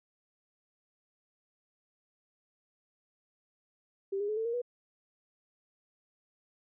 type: tone with pitch steps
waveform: sine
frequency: 392 / 409.4 / 427.5 / 446.4 / 466.2 / 486.8 Hz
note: G4 / G#4 / A4 / A4 / A#4 / B4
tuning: 0 / -25 / -50 / +25 / 0 / -25 cents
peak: -30 dBFS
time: 4.12-4.618 s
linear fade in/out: 10 ms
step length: 83 ms
effects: none